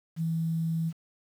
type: tone with quantisation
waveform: sine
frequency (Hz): 163.5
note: E3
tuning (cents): -14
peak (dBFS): -26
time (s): 0.16-0.93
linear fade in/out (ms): 50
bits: 9
effects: none